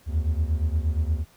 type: beating tone pair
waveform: triangle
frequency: 74.8 / 83.3 Hz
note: D2 / E2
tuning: +32 / +19 cents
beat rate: 8.5 Hz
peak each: -21 / -24 dBFS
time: 0.06-1.25 s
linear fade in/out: 50 ms
effects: pink hiss -57 dBFS RMS until 1.36 s